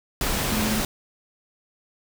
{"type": "tone in noise", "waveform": "sine", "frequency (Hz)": 214.8, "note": "A3", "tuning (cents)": -41, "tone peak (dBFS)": -24, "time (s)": [0.52, 0.8], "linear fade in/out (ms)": 2, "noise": "pink", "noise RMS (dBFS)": -25, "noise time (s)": [0.21, 0.85], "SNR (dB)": -2, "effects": []}